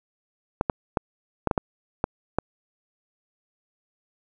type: clicks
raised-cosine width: 1 ms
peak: -7 dBFS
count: 8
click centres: 0.611 / 0.698 / 0.972 / 1.473 / 1.512 / 1.578 / 2.041 / 2.386 s
effects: none